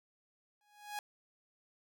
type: tone with exponential growth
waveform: sawtooth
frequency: 830.6 Hz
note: G#5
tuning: in tune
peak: -32 dBFS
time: 0.61-0.99 s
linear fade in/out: 1 ms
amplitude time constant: 81 ms
effects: none